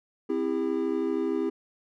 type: chord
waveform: triangle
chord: C major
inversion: none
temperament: equal with one note detuned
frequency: 261.6 / 329.6 / 402.3 Hz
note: C4 / E4 / G4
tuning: 0 / 0 / +45 cents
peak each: -29 / -27 / -27 dBFS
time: 0.29-1.5 s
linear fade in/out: 10 ms
effects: none